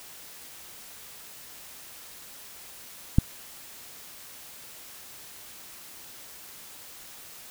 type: click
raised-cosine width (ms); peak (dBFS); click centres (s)
5; -4; 3.185
effects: white hiss -46 dBFS RMS until 7.5 s